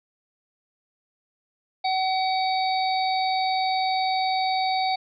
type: harmonic tone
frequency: 756 Hz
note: F#5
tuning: 37 cents sharp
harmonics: 1 / 3 / 5 / 6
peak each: -22 / -32 / -33 / -32 dBFS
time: 1.84-4.96 s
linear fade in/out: 10 ms
effects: none